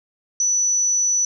sine tone, 5950 Hz, F#8, 9 cents sharp, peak -16 dBFS, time 0.4-1.25 s, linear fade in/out 2 ms, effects none

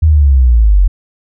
sine linear sweep, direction down, 81 to 43.65 Hz, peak -4 dBFS, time 0.02-0.88 s, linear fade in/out 10 ms, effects none

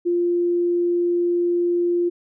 sine tone, 348.5 Hz, F4, 4 cents flat, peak -17 dBFS, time 0.05-2.1 s, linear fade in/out 20 ms, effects none

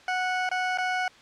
20% pulse tone with dropouts, 737 Hz, F#5, 7 cents flat, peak -20 dBFS, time 0.08-1.08 s, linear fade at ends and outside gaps 2 ms, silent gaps 0.491-0.514 / 0.775-0.784 s, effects white hiss -52 dBFS RMS until 1.21 s + low-pass 4000 Hz 12 dB/octave

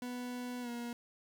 40% pulse tone with pitch glide, 246.9 to 238.2 Hz, B3 to A#3, 0 to +38 cents, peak -38 dBFS, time 0.02-0.93 s, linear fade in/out 2 ms, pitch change -62 cents, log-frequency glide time 0.61-0.69 s, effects 11-bit

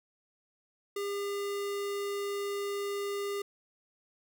square tone, 403.1 Hz, G4, 48 cents sharp, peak -33 dBFS, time 0.96-3.42 s, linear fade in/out 5 ms, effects none

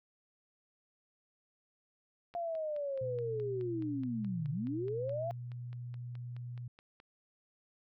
click train, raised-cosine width 0.3 ms, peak -40 dBFS, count 23, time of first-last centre 2.34-7.001 s, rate 4.72 Hz
sine linear two-way sweep, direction down then up, 698 to 138.59 to 698 Hz, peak -34 dBFS, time 2.35-5.31 s, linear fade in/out 0 ms, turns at 4.5 s
sine tone, 121.7 Hz, B2, 25 cents flat, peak -40 dBFS, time 3.01-6.68 s, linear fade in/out 5 ms
effects none

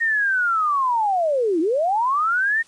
sine linear two-way sweep, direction down then up, 1864.7 to 305.6 to 1864.7 Hz, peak -17 dBFS, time 0-2.63 s, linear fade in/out 20 ms, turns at 1.6 s, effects white hiss -53 dBFS RMS until 2.67 s + resampled to 22050 Hz

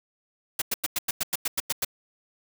white noise bursts, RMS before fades -26 dBFS, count 11, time 0.59-1.848 s, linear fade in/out 5 ms, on 28 ms, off 95 ms, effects none

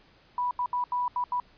sine tone bursts at uneven times, 984 Hz, B5, 7 cents flat, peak -25 dBFS, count 6, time 0.38-0.51 / 0.59-0.66 / 0.73-0.84 / 0.92-1.08 / 1.16-1.24 / 1.32-1.4 s, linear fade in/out 2 ms, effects pink hiss -59 dBFS RMS until 1.57 s + resampled to 11025 Hz

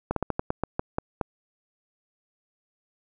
slowing click train, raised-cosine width 1 ms, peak -11 dBFS, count 10, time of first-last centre 0.11-1.212 s, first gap 53 ms, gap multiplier 1.2, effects none

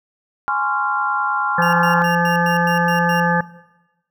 sine chord, Db major seventh, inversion second, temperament just, 831.5 / 1039.4 / 1108.7 / 1385.9 Hz, Ab5 / C6 / Db6 / F6, +2 / -12 / 0 / -14 cents, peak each -22 / -24 / -26 / -20 dBFS, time 0.48-2.02 s, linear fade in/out 0 ms
harmonic tone, 172.1 Hz, F3, 25 cents flat, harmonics 1 / 3 / 5 / 7 / 9 / 10, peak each -20 / -23 / -21 / -25 / -26 / -20 dBFS, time 1.58-3.41 s, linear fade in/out 5 ms
30% pulse tone bursts, 2794 Hz, F7, in tune, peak -25 dBFS, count 8, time 1.62-3.2 s, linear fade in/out 2 ms, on 110 ms, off 100 ms
effects noise-tail reverb RT60 1.0 s tail -18 dB re dry

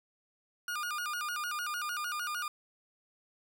40% pulse tone with vibrato, 1318.5 Hz, E6, in tune, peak -33 dBFS, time 0.68-2.48 s, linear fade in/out 2 ms, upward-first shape square, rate 6.6 Hz, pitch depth 150 cents each way, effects none

